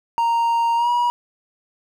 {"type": "tone with pitch glide", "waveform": "triangle", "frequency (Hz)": [930, 963.4], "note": ["A#5", "B5"], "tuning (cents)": [-4, -43], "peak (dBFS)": -14, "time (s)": [0.18, 1.1], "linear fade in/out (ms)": 0, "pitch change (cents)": 61, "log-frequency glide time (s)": [0.76, 0.89], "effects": []}